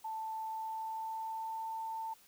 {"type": "tone with pitch glide", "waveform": "sine", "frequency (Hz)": [883, 893.8], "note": ["A5", "A5"], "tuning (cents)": [6, 27], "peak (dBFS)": -37, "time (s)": [0.04, 2.14], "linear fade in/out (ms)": 10, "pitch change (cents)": 21, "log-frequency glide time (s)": [0.43, 1.73], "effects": ["white hiss -63 dBFS RMS until 2.27 s"]}